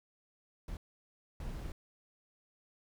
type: noise bursts at uneven times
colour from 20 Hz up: brown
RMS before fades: -41 dBFS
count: 2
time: 0.68-0.77 / 1.4-1.72 s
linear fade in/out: 2 ms
effects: none